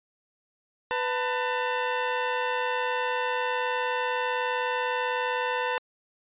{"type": "tone pair together", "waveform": "20% pulse", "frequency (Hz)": [497.9, 896], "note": ["B4", "A5"], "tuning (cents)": [14, 31], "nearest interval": "minor seventh", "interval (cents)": 1017, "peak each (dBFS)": [-23, -24], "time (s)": [0.91, 5.78], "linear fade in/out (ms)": 0, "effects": ["resampled to 8000 Hz"]}